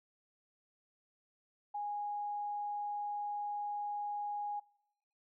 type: tone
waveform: sine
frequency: 825 Hz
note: G#5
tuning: 12 cents flat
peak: -36 dBFS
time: 1.74-4.6 s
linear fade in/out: 10 ms
effects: noise-tail reverb RT60 0.9 s tail -24 dB re dry